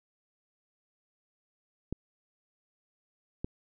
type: clicks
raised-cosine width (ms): 3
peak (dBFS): -20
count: 2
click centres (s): 1.926 / 3.445
effects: none